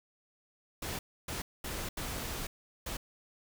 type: noise bursts at uneven times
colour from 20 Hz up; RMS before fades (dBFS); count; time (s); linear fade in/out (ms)
pink; -38; 5; 0.82-0.99 / 1.28-1.42 / 1.64-1.89 / 1.97-2.47 / 2.86-2.97; 5
effects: none